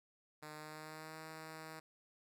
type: tone with pitch glide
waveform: 5% pulse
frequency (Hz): 152.6 to 158.53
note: D#3 to D#3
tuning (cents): -33 to +33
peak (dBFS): -37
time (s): 0.42-1.8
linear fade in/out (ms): 10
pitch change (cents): +66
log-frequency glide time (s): 0.53-1.19
effects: none